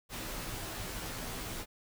pink noise with comb filter, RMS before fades -40 dBFS, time 0.09-1.66 s, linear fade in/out 50 ms, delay 14 ms, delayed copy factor -0.65, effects none

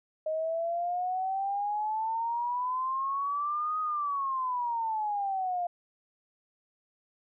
sine exponential two-way sweep, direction up then down, 622.3 to 1256 to 695 Hz, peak -28 dBFS, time 0.26-5.67 s, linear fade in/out 5 ms, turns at 3.8 s, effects none

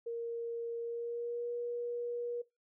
sine tone with pitch glide, 466.2 to 478.8 Hz, A#4 to A#4, 0 to +46 cents, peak -35 dBFS, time 0.06-2.42 s, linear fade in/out 10 ms, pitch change +46 cents, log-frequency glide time 0.8-1.52 s, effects noise-tail reverb RT60 0.2 s tail -19 dB re dry

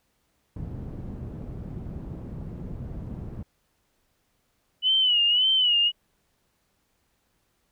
white low-pass noise, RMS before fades -36 dBFS, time 0.56-3.43 s, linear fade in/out 5 ms, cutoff 170 Hz, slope 12 dB/octave
sine tone with vibrato, 2960 Hz, F#7, in tune, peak -18 dBFS, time 4.82-5.92 s, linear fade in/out 50 ms, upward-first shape sine, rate 1.8 Hz, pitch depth 89 cents each way
effects pink hiss -71 dBFS RMS until 7.71 s

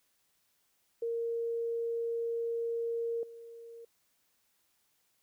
sine tone with level steps, 463.9 Hz, A#4, 8 cents flat, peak -31 / -46 dBFS, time 1.02-3.85 s, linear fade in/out 5 ms, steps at 3.23 s, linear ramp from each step 2 ms, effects white hiss -74 dBFS RMS until 5.22 s

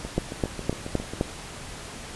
two click trains, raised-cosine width 2 ms, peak -19 / -9 dBFS, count 9 / 5, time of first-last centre 0.05-1.135 / 0.18-1.211 s, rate 7.37 / 3.88 Hz, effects pink hiss -39 dBFS RMS until 2.15 s + resampled to 24000 Hz

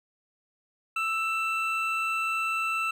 triangle tone pair together, 1318.5 / 2674 Hz, E6 / E7, 0 / +24 cents, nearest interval octave, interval 1224 cents, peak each -27 dBFS, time 0.96-2.91 s, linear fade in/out 5 ms, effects none

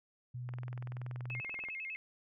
sine tone, 123.47 Hz, B2, in tune, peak -39 dBFS, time 0.34-1.41 s, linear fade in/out 10 ms
click train, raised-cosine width 0.5 ms, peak -34 dBFS, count 26, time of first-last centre 0.49-1.686 s, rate 20.9 Hz
sine tone with vibrato, 2349 Hz, D7, in tune, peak -39 dBFS, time 1.3-1.96 s, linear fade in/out 0 ms, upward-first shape square, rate 10 Hz, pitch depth 170 cents each way
effects none

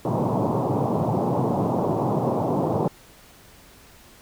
pink band-pass noise, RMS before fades -23 dBFS, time 0.05-2.88 s, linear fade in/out 2 ms, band 110 to 1000 Hz, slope 48 dB/octave, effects pink hiss -50 dBFS RMS until 4.21 s

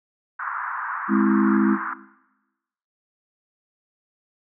pink band-pass noise, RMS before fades -29 dBFS, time 0.39-1.94 s, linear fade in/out 10 ms, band 1000 to 1600 Hz, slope 48 dB/octave
sine chord, Ab augmented, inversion none, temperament equal, 207.7 / 261.6 / 329.6 Hz, Ab3 / C4 / E4, 0 / 0 / 0 cents, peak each -18 / -22 / -22 dBFS, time 1.08-1.78 s, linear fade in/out 50 ms
effects noise-tail reverb RT60 1.0 s tail -17 dB re dry

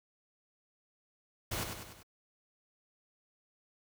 pink noise with echo, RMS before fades -36 dBFS, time 1.51-1.64 s, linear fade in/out 10 ms, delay 98 ms, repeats 4, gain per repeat -5 dB, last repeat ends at 2.032 s, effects none

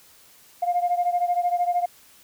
sine beating tone pair, 703 / 716 Hz, F5 / F5, +11 / +43 cents, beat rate 13 Hz, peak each -21 / -24 dBFS, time 0.62-1.86 s, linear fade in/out 10 ms, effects tanh soft clip ceiling -14 dBFS + white hiss -53 dBFS RMS until 2.23 s

